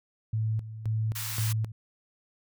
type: tone with tremolo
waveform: sine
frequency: 110 Hz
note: A2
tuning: in tune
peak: -25 dBFS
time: 0.33-1.72 s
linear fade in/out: 5 ms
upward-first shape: square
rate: 1.9 Hz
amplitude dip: 75%
type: high-pass noise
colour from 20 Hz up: white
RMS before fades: -35 dBFS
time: 1.15-1.53 s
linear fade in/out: 10 ms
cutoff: 860 Hz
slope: 48 dB/octave
effects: none